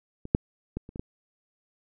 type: clicks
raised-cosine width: 3 ms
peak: -25 / -6 / -18 / -30 / -25 / -20 dBFS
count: 6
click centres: 0.254 / 0.349 / 0.77 / 0.891 / 0.959 / 0.995 s
effects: none